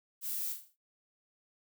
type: noise with echo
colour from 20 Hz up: violet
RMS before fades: -37 dBFS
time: 0.21-0.56 s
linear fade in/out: 50 ms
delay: 41 ms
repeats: 5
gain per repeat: -7 dB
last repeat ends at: 0.765 s
effects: noise-tail reverb RT60 0.2 s tail -20 dB re dry